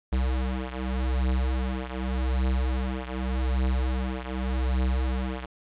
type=beating tone pair; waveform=square; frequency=63.9 / 64.75 Hz; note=C2 / C2; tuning=-40 / -17 cents; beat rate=0.85 Hz; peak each=-27 / -30 dBFS; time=0.12-5.46 s; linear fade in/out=10 ms; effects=resampled to 8000 Hz + 9-bit